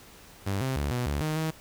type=tone with pitch steps; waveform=sawtooth; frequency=98.4 / 131.9 / 71.9 / 123 / 72.3 / 155 / 158.7 Hz; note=G2 / C3 / D2 / B2 / D2 / D#3 / D#3; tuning=+7 / +14 / -36 / -7 / -27 / -6 / +35 cents; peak=-23 dBFS; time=0.46-1.51 s; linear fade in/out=10 ms; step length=150 ms; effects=pink hiss -51 dBFS RMS until 1.6 s